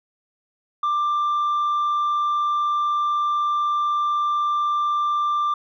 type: tone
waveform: sine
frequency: 1184 Hz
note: D6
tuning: 14 cents sharp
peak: -16 dBFS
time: 0.83-5.54 s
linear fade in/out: 5 ms
effects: tanh soft clip ceiling -18 dBFS